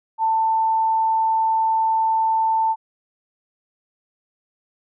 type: tone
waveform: sine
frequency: 890 Hz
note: A5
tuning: 20 cents sharp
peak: -16 dBFS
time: 0.18-2.76 s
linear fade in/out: 50 ms
effects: none